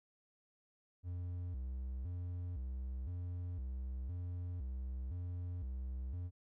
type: tone with vibrato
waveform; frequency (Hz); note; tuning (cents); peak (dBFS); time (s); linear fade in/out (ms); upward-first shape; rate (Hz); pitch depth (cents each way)
triangle; 75.4; D2; +46; -37; 1.03-6.31; 50; square; 0.98; 280
effects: none

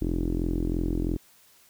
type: tone with low-pass filter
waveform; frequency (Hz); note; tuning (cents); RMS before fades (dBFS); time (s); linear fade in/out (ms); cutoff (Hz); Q
sawtooth; 43; F1; -26; -27; 0.01-1.17; 10; 320; 5.5
effects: white hiss -58 dBFS RMS until 1.69 s

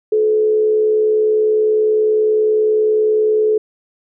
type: tone with frequency modulation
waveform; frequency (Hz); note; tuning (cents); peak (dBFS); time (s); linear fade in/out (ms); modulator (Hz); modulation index
sine; 430; A4; -40; -11; 0.12-3.58; 5; 69.9; 0.29
effects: none

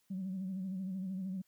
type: tone with vibrato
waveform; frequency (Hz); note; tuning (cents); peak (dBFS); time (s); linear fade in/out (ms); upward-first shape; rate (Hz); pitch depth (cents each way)
sine; 188.7; F#3; +34; -35; 0.1-1.42; 10; sine; 13; 60
effects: tanh soft clip ceiling -32 dBFS + white hiss -75 dBFS RMS until 1.47 s

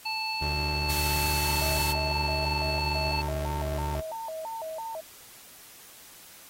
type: harmonic tone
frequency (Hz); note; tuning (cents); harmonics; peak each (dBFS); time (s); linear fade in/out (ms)
880; A5; 0; 1 / 3 / 5; -33 / -33 / -33; 0.05-3.22; 10
type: tone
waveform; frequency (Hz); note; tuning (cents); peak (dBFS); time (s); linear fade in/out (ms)
30% pulse; 73.42; D2; 0; -27; 0.41-4.01; 10
type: band-stop noise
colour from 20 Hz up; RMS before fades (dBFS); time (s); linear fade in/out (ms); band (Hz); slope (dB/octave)
white; -33; 0.89-1.93; 10; 170 to 1000; 24
type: tone with vibrato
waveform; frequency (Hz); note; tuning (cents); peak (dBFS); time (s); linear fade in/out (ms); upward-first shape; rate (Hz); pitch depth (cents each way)
sine; 759; F#5; +44; -33; 1.45-5.01; 10; square; 3; 300
effects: white hiss -50 dBFS RMS until 6.49 s + AAC 48 kbps

